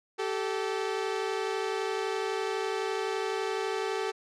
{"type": "tone pair together", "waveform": "sawtooth", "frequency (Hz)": [386.2, 438.1], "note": ["G4", "A4"], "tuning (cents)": [-26, -7], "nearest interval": "major second", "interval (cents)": 219, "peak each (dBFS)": -28, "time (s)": [0.18, 4.12], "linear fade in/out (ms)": 20, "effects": ["low-pass 6000 Hz 12 dB/octave"]}